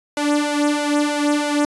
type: tone with flanger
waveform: sawtooth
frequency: 293.7 Hz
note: D4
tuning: in tune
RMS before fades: -19 dBFS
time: 0.17-1.65 s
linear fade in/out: 2 ms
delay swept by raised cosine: 2 to 3.3 ms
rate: 3.1 Hz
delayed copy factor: +0.7
effects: resampled to 24000 Hz